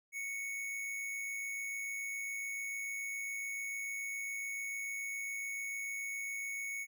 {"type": "tone with amplitude modulation", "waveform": "square", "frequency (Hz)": 2217, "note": "C#7", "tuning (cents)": 0, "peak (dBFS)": -37, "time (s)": [0.12, 6.87], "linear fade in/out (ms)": 50, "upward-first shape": "sine", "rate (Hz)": 107, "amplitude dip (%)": 35, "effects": []}